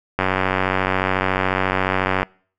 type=click train; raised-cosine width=0.5 ms; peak=-3 dBFS; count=193; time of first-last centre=0.19-2.23 s; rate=94.1 Hz; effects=noise-tail reverb RT60 0.5 s tail -26 dB re dry